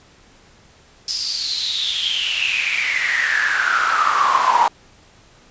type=noise with high-pass filter sweep; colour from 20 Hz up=brown; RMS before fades=-19 dBFS; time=1.08-4.68 s; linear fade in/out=2 ms; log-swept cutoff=5200 to 910 Hz; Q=9.8; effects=pink hiss -50 dBFS RMS until 5.5 s + resampled to 16000 Hz